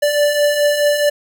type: beating tone pair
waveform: square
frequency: 582 / 586.7 Hz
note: D5 / D5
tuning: -16 / -2 cents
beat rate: 4.7 Hz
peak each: -21 / -14 dBFS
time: 0.02-1.1 s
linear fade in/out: 10 ms
effects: none